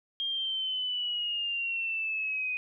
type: exponential sweep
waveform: sine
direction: down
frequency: 3226 to 2489 Hz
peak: -29 dBFS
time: 0.2-2.57 s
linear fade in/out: 0 ms
effects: none